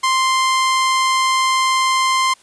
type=tone; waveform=sawtooth; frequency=1046.5 Hz; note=C6; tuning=in tune; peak=-10 dBFS; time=0.03-2.34 s; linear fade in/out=10 ms; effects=white hiss -50 dBFS RMS until 2.42 s + resampled to 22050 Hz